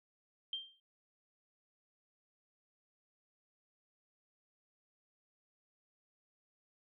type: tone with exponential decay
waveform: sine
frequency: 3165 Hz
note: G7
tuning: 16 cents sharp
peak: -34 dBFS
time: 0.53-0.8 s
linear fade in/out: 2 ms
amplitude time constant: 57 ms
effects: none